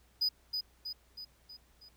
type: tone with echo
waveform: triangle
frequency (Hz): 4973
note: D#8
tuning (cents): -2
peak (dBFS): -26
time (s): 0.21-0.29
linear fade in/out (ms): 10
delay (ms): 320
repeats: 5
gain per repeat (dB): -5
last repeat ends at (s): 1.89
effects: added 60 Hz sine -66 dBFS peak until 1.96 s + pink hiss -68 dBFS RMS until 1.96 s